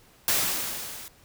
white noise with level ramp, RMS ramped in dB -22 to -42 dBFS, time 0.28-1.08 s, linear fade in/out 0 ms, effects pink hiss -57 dBFS RMS until 1.24 s

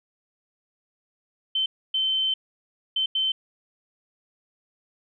sine tone bursts at uneven times, 3084 Hz, G7, 29 cents flat, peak -21 dBFS, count 4, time 1.55-1.66 / 1.94-2.34 / 2.96-3.06 / 3.15-3.32 s, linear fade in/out 5 ms, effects none

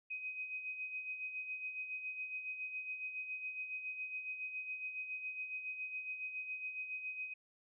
sine tone with tremolo, 2516 Hz, D#7, 19 cents sharp, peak -38 dBFS, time 0.1-7.34 s, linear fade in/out 10 ms, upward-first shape sine, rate 7.2 Hz, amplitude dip 55%, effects none

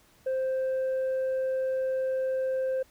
sine tone, 523.3 Hz, C5, in tune, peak -23 dBFS, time 0.26-2.83 s, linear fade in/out 10 ms, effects tanh soft clip ceiling -25 dBFS + pink hiss -61 dBFS RMS until 2.9 s

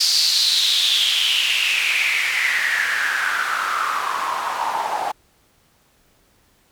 white noise with band-pass filter sweep, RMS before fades -20 dBFS, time 0-5.12 s, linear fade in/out 10 ms, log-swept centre 4800 to 790 Hz, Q 6, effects pink hiss -59 dBFS RMS until 6.71 s

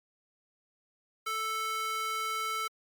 square tone with high-pass filter, 440 Hz, A4, in tune, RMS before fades -33 dBFS, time 1.26-2.68 s, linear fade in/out 10 ms, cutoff 1300 Hz, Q 1.8, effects MP3 96 kbps

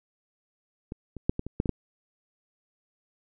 clicks, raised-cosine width 3 ms, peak -22 / -25 / -9 / -17 / -22 / -11 / -16 / -12 dBFS, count 8, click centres 0.921 / 1.167 / 1.295 / 1.394 / 1.466 / 1.601 / 1.658 / 1.693 s, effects none

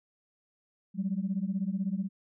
sine beating tone pair, 185 / 201 Hz, F#3 / G3, 0 / +44 cents, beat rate 16 Hz, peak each -31 dBFS, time 0.94-2.09 s, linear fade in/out 50 ms, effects tanh soft clip ceiling -21 dBFS

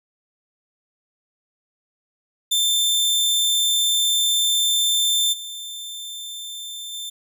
sawtooth tone with level steps, 3562 Hz, A7, 21 cents sharp, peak -14 / -28 / -26 dBFS, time 2.51-7.1 s, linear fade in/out 10 ms, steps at 5.32 / 6.92 s, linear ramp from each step 20 ms, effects none

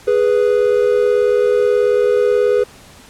triangle tone pair together, 415.3 / 493.7 Hz, G#4 / B4, 0 / -1 cents, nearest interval minor third, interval 299 cents, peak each -12 dBFS, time 0.07-2.64 s, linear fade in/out 10 ms, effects pink hiss -42 dBFS RMS until 3.09 s + low-pass 11000 Hz 12 dB/octave

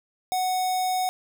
square tone with notch filter, 740 Hz, F#5, in tune, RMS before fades -25 dBFS, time 0.32-1.09 s, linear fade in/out 0 ms, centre 1800 Hz, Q 1, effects none

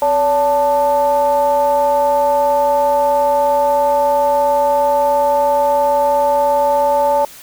triangle ring-modulated tone, 155.5 Hz, D#3, 1 cent flat, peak -6 dBFS, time 0.02-7.25 s, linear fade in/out 2 ms, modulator 726 Hz, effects white hiss -38 dBFS RMS until 7.42 s

